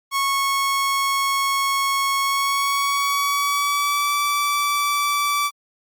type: tone with pitch glide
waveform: sawtooth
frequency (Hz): 1100 to 1158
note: C#6 to D6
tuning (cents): -14 to -25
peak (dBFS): -15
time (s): 0.11-5.51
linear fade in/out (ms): 50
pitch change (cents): +89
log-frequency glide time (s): 2.21-4.14
effects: Opus 48 kbps